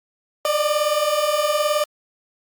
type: beating tone pair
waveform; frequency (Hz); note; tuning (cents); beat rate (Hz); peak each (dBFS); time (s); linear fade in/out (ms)
30% pulse; 585 / 604; D5 / D5; -7 / +48; 19; -20 / -17; 0.45-1.84; 2
effects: Opus 48 kbps